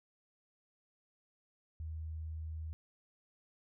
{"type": "tone", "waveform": "sine", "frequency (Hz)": 79.3, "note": "D#2", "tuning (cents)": 33, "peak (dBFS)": -39, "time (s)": [1.8, 2.73], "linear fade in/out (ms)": 0, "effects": []}